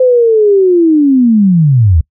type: linear sweep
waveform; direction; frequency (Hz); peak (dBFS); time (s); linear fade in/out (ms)
sine; down; 518 to 72; -4; 0-2.01; 5
effects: noise-tail reverb RT60 0.1 s tail -25 dB re dry